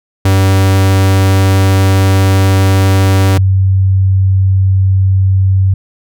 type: tone pair in turn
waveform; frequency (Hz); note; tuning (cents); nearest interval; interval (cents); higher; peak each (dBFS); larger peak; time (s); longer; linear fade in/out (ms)
45% pulse / sine; 96.2 / 95.48; G2 / G2; -32 / -45; unison; 13; first; -6; neither; 0.25-3.38 / 3.38-5.74; first; 5
effects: none